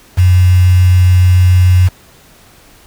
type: tone with quantisation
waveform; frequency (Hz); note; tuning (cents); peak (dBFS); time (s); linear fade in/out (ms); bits
sine; 90.7; F#2; -34; -4; 0.17-1.89; 20; 4
effects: pink hiss -43 dBFS RMS until 2.86 s